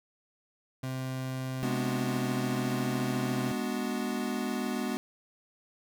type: tone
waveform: 30% pulse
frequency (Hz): 130.4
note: C3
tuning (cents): -5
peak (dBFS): -30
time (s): 0.83-3.52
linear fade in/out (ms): 5
type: chord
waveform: square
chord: G# half-diminished seventh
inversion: none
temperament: equal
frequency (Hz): 207.7 / 246.9 / 293.7 / 370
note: G#3 / B3 / D4 / F#4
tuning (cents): 0 / 0 / 0 / 0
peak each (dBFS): -36 / -34 / -40 / -39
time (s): 1.63-4.97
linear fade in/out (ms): 0
effects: none